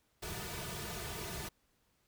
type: noise with comb filter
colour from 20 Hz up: pink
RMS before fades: -42 dBFS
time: 0.22-1.49 s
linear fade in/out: 10 ms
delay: 3.7 ms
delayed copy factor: -0.95
effects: pink hiss -75 dBFS RMS until 2.07 s